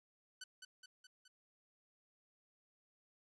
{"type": "tone with echo", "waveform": "10% pulse", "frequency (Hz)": 1500, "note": "F#6", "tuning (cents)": 23, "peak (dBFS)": -38, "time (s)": [0.41, 0.44], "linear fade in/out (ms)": 5, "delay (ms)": 210, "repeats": 4, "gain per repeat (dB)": -4, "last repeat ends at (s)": 1.28, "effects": ["low-pass 8000 Hz 12 dB/octave"]}